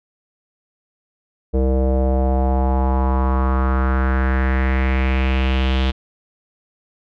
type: tone with low-pass filter sweep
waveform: square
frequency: 65.41 Hz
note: C2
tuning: in tune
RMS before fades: -17 dBFS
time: 1.53-5.92 s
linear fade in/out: 20 ms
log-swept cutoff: 490 to 3400 Hz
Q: 3.5
effects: none